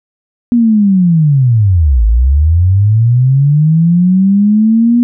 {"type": "linear two-way sweep", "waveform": "sine", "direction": "down then up", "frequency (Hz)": [243.1, 51.91, 243.1], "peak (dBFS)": -5, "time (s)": [0.52, 5.03], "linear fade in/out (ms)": 0, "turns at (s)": 2.05, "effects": []}